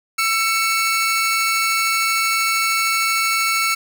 sawtooth tone pair together, 1337 / 2224 Hz, E6 / C#7, +24 / +5 cents, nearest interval major sixth, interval 881 cents, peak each -16 dBFS, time 0.18-3.75 s, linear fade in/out 10 ms, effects none

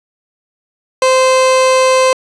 30% pulse tone, 519 Hz, C5, 14 cents flat, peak -5 dBFS, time 1.02-2.13 s, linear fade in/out 2 ms, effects resampled to 22050 Hz + 7-bit

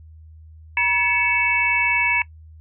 sine tone cluster, 960 / 1712 / 2234 / 2639 Hz, B5 / A6 / C#7 / E7, -49 / -48 / +13 / +1 cents, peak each -24 / -26 / -19 / -22 dBFS, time 0.77-2.22 s, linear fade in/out 2 ms, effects noise-tail reverb RT60 0.1 s tail -20 dB re dry + added 79 Hz sine -41 dBFS peak until 2.6 s

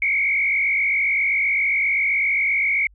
sine tone with frequency modulation, 2217 Hz, C#7, in tune, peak -17 dBFS, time 0.02-2.87 s, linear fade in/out 2 ms, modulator 47.6 Hz, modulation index 1.9, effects added 50 Hz sine -49 dBFS peak until 2.94 s

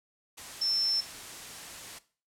sine tone in noise, 5350 Hz, E8, 25 cents sharp, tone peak -25 dBFS, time 0.61-1.01 s, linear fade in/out 10 ms, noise white, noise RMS -43 dBFS, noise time 0.37-1.99 s, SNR +15 dB, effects noise-tail reverb RT60 0.4 s tail -17 dB re dry + low-pass 10000 Hz 12 dB/octave

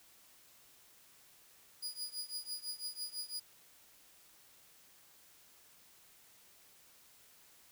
sawtooth tone with tremolo, 4905 Hz, D#8, 26 cents flat, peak -34 dBFS, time 1.82-3.4 s, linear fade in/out 10 ms, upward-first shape triangle, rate 6 Hz, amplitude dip 95%, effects white hiss -63 dBFS RMS until 7.71 s

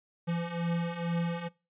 square beating tone pair, 168.5 / 170.7 Hz, E3 / F3, +38 / -39 cents, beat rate 2.2 Hz, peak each -36 / -32 dBFS, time 0.27-1.49 s, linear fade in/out 20 ms, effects noise-tail reverb RT60 0.3 s tail -23 dB re dry + resampled to 8000 Hz

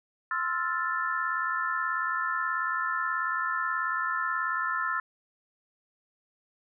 sine chord, F major seventh, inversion second, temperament equal, 1046.5 / 1318.5 / 1396.9 / 1760 Hz, C6 / E6 / F6 / A6, 0 / 0 / 0 / 0 cents, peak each -34 / -31 / -33 / -32 dBFS, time 0.31-5 s, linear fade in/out 2 ms, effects none

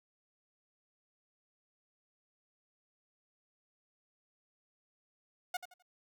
sawtooth tone with echo, 724 Hz, F#5, 38 cents flat, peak -30 dBFS, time 5.54-5.57 s, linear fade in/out 5 ms, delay 85 ms, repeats 3, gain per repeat -11 dB, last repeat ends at 5.825 s, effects none

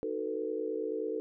sine chord, B dominant seventh, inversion first, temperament just, 308.7 / 370.4 / 444.5 / 493.9 Hz, D#4 / F#4 / A4 / B4, -14 / +2 / +18 / 0 cents, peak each -39 / -40 / -34 / -39 dBFS, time 0.03-1.2 s, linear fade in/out 0 ms, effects none

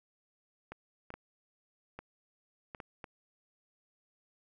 clicks, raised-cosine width 0.5 ms, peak -28 dBFS, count 7, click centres 0.72 / 1.104 / 1.14 / 1.99 / 2.748 / 2.802 / 3.042 s, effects none

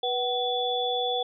sine tone cluster, 490 / 753 / 3445 Hz, B4 / F#5 / A7, -14 / +30 / -37 cents, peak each -29 dBFS, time 0.03-1.23 s, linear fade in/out 5 ms, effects none

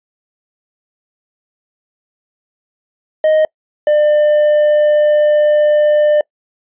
triangle tone pair in turn, 622.3 / 598.7 Hz, D#5 / D5, 0 / +33 cents, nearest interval minor second, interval 67 cents, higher first, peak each -6 dBFS, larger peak neither, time 3.24-3.45 / 3.87-6.21 s, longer second, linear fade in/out 2 ms, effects noise-tail reverb RT60 0.1 s tail -26 dB re dry + resampled to 8000 Hz

